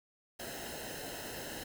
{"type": "noise with comb filter", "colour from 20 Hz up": "pink", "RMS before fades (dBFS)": -43, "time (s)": [0.39, 1.64], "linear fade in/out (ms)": 10, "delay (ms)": 0.86, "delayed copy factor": -0.75, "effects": []}